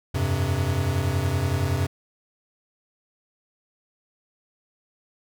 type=chord; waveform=square; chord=F suspended second; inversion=none; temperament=equal with one note detuned; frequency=87.31 / 98 / 132.1 Hz; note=F2 / G2 / C3; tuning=0 / 0 / +17 cents; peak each=-27 dBFS; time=0.14-1.87 s; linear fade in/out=10 ms; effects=none